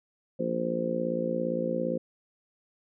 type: harmonic tone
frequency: 57.5 Hz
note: A#1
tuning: 23 cents flat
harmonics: 3 / 4 / 5 / 6 / 7 / 8 / 9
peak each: -35 / -33 / -39 / -36 / -40 / -38 / -30 dBFS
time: 0.39-1.98 s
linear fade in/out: 10 ms
effects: none